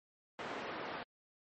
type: band-pass noise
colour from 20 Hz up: pink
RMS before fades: -43 dBFS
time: 0.39-1.03 s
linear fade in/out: 0 ms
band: 310 to 2200 Hz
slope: 12 dB/octave
effects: MP3 32 kbps